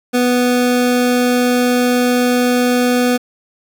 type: tone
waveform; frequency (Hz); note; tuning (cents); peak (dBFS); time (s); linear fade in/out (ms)
25% pulse; 246.9; B3; 0; -8; 0.13-3.18; 20
effects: 7-bit